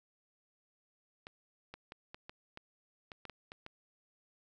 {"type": "clicks", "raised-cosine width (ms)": 0.3, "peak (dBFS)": -30, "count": 11, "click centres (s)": [1.269, 1.74, 1.921, 2.145, 2.295, 2.574, 3.118, 3.253, 3.297, 3.519, 3.664], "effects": []}